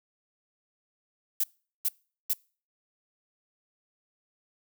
violet noise bursts, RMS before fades -26 dBFS, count 3, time 1.4-2.334 s, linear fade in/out 5 ms, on 38 ms, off 410 ms, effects noise-tail reverb RT60 0.4 s tail -26 dB re dry

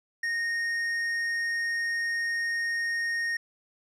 sine tone with tanh clipping, 1854 Hz, A#6, 10 cents flat, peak -28 dBFS, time 0.23-3.37 s, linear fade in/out 5 ms, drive 8 dB, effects none

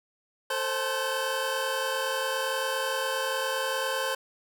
25% pulse tone cluster, 446.2 / 527 / 865 / 1531 Hz, A4 / C5 / A5 / G6, +24 / +12 / -30 / -41 cents, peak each -33 / -26 / -34 / -29 dBFS, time 0.5-4.15 s, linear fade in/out 5 ms, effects none

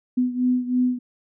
sine beating tone pair, 249.4 / 252.5 Hz, B3 / B3, +17 / +39 cents, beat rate 3.1 Hz, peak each -20 / -24 dBFS, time 0.17-0.99 s, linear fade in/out 10 ms, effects none

